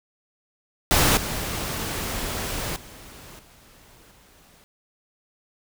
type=noise with level steps; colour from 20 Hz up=pink; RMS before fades=-18 / -29 / -44 / -52 / -54 dBFS; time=0.91-4.64 s; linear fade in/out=0 ms; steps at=1.17 / 2.76 / 3.39 / 4.11 s; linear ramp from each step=2 ms; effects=none